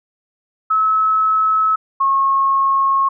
sine tone pair in turn, 1294 / 1088.1 Hz, E6 / C#6, -32 / -33 cents, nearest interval minor third, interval 301 cents, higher first, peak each -12 dBFS, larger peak neither, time 0.7-1.76 / 2-3.09 s, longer second, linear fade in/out 10 ms, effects none

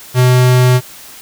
square tone, 126 Hz, B2, 35 cents sharp, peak -7 dBFS, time 0.14-0.81 s, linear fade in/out 50 ms, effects white hiss -35 dBFS RMS until 1.21 s

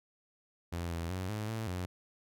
sawtooth tone with pitch steps, 85.7 / 83.9 / 92.8 / 106.6 / 111.6 / 90.2 Hz, F2 / E2 / F#2 / G#2 / A2 / F#2, -32 / +31 / +6 / +46 / +25 / -44 cents, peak -31 dBFS, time 0.72-1.86 s, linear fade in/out 10 ms, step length 190 ms, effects none

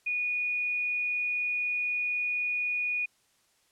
sine tone, 2459 Hz, D#7, 21 cents flat, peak -27 dBFS, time 0.06-3.06 s, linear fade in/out 10 ms, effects white hiss -68 dBFS RMS until 3.71 s + low-pass 10000 Hz 12 dB/octave

